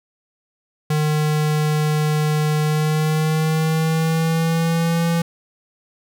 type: tone with pitch glide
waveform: square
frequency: 152.3 to 168.01 Hz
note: D#3 to E3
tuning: -37 to +33 cents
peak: -17 dBFS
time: 0.9-5.22 s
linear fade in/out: 5 ms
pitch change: +170 cents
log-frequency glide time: 2.62-5.07 s
effects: none